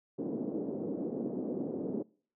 pink band-pass noise, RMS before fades -36 dBFS, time 0.18-2.03 s, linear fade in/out 10 ms, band 210 to 450 Hz, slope 24 dB/octave, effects noise-tail reverb RT60 0.5 s tail -25 dB re dry

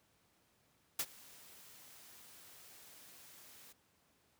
white noise with ADSR envelope, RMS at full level -34 dBFS, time 0.99-3.73 s, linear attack 5 ms, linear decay 55 ms, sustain -24 dB, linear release 13 ms, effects pink hiss -73 dBFS RMS until 4.39 s + high-pass 80 Hz 12 dB/octave

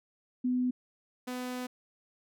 sine / sawtooth tone pair in turn, 250.5 / 250.5 Hz, B3 / B3, +25 / +25 cents, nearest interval unison, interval 0 cents, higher neither, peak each -26 / -31 dBFS, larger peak first, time 0.44-0.71 / 1.27-1.67 s, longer second, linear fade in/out 10 ms, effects none

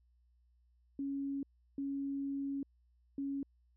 sine tone bursts at uneven times, 277.2 Hz, C#4, in tune, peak -35 dBFS, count 3, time 0.99-1.43 / 1.78-2.63 / 3.18-3.43 s, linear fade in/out 2 ms, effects added 60 Hz sine -67 dBFS peak until 3.76 s

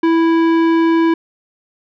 sine tone with tanh clipping, 329.6 Hz, E4, in tune, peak -12 dBFS, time 0.03-1.14 s, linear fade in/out 5 ms, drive 15 dB, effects none

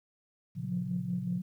sine chord, Bb minor, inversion none, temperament equal, 116.54 / 138.59 / 174.61 Hz, Bb2 / Db3 / F3, 0 / 0 / 0 cents, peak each -40 / -38 / -38 dBFS, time 0.55-1.4 s, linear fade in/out 20 ms
sine tone with vibrato, 180 Hz, F#3, 47 cents flat, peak -32 dBFS, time 0.64-1.42 s, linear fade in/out 10 ms, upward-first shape triangle, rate 4.2 Hz, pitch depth 11 cents each way
effects tanh soft clip ceiling -21 dBFS + 11-bit

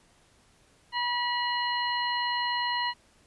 harmonic tone with a mistuned harmonic, 970 Hz, B5, 31 cents flat, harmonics 1 / 2 / 3 / 4, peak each -29 / -32 / -34 / -35 dBFS, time 0.92-2.94 s, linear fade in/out 50 ms, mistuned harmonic 4, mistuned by +120 cents, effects pink hiss -62 dBFS RMS until 3.26 s + resampled to 24000 Hz

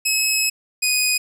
15% pulse tone pair in turn, 2572 / 2492 Hz, E7 / D#7, -43 / +2 cents, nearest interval minor second, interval 55 cents, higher first, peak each -10 dBFS, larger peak neither, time 0.05-0.5 / 0.82-1.18 s, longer first, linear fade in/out 10 ms, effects none

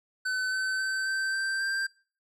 square tone with pitch steps, 1516 / 1528.3 / 1540.7 / 1553.2 / 1565.8 / 1578.6 Hz, F#6 / G6 / G6 / G6 / G6 / G6, +42 / -44 / -30 / -16 / -2 / +12 cents, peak -28 dBFS, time 0.25-1.87 s, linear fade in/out 10 ms, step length 270 ms, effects noise-tail reverb RT60 0.4 s tail -22 dB re dry + low-pass 8000 Hz 12 dB/octave

